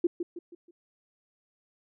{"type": "tone with echo", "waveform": "sine", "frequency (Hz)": 345.8, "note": "F4", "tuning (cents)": -17, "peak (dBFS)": -20, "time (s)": [0.04, 0.07], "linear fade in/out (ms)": 5, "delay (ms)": 160, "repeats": 4, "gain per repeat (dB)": -8, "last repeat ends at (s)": 0.71, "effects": []}